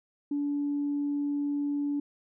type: tone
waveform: sine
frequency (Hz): 287.8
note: D4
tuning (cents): -35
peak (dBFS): -26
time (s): 0.31-2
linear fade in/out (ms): 5
effects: tanh soft clip ceiling -22 dBFS